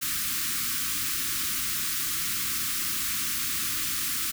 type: band-stop noise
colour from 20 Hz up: white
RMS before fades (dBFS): -29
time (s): 0.01-4.32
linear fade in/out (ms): 20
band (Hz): 350 to 1100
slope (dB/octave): 96
effects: none